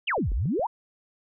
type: exponential two-way sweep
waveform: sine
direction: down then up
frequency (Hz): 3322 to 39.02 to 1018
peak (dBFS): -23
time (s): 0.07-0.67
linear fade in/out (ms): 10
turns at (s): 0.32
type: click train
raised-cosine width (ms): 3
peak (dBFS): -29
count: 4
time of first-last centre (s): 0.18-0.595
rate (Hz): 7.23
effects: none